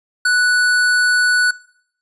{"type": "tone", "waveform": "square", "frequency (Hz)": 1480, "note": "F#6", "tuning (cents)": 0, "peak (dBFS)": -13, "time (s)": [0.25, 1.51], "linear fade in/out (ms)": 5, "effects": ["noise-tail reverb RT60 0.7 s tail -22 dB re dry", "resampled to 24000 Hz"]}